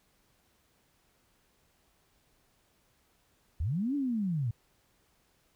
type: linear two-way sweep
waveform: sine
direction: up then down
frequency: 63 to 293.7 to 106.6 Hz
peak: -28 dBFS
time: 3.6-4.51 s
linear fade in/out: 5 ms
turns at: 3.95 s
effects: pink hiss -70 dBFS RMS until 5.55 s